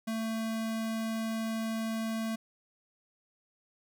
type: tone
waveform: square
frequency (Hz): 223.4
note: A3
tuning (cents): +27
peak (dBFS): -32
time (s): 0.07-2.36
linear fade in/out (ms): 10
effects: none